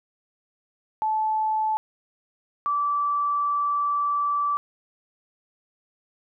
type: tone pair in turn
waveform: sine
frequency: 869 / 1160 Hz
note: A5 / D6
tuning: -22 / -22 cents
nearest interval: perfect fourth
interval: 500 cents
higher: second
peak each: -21 dBFS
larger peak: neither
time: 1.02-1.77 / 2.66-4.57 s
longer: second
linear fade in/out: 0 ms
effects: none